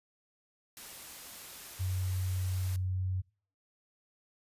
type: noise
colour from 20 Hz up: white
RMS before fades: -47 dBFS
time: 0.77-2.76 s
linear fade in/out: 0 ms
type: tone with pitch glide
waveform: sine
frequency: 92.5 to 93.14 Hz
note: F#2 to F#2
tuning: 0 to +12 cents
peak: -30 dBFS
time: 1.79-3.22 s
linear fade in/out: 20 ms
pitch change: +12 cents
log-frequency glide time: 2.72-3.08 s
effects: noise-tail reverb RT60 0.4 s tail -23 dB re dry + resampled to 32000 Hz